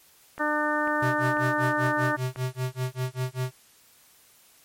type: click train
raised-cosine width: 0.5 ms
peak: -23 dBFS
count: 5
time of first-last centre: 0.38-2.36 s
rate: 2.02 Hz
type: harmonic tone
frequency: 300 Hz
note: D4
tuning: 37 cents sharp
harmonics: 1 / 2 / 3 / 4 / 5 / 6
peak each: -30 / -30 / -30 / -30 / -30 / -30 dBFS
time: 0.39-2.17 s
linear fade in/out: 20 ms
type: tone with tremolo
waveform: square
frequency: 128.1 Hz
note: C3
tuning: 36 cents flat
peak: -25 dBFS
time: 1.02-3.52 s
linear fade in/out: 5 ms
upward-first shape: sine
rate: 5.1 Hz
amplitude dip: 100%
effects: white hiss -57 dBFS RMS until 4.64 s + MP3 64 kbps